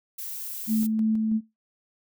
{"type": "noise", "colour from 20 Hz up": "violet", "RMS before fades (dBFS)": -35, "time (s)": [0.18, 0.87], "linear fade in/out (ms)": 10}
{"type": "tone with tremolo", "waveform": "sine", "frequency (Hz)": 219.3, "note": "A3", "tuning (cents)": -6, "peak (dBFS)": -20, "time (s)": [0.67, 1.41], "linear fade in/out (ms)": 50, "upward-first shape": "square", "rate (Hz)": 3.1, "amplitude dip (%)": 25}
{"effects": ["noise-tail reverb RT60 0.2 s tail -21 dB re dry"]}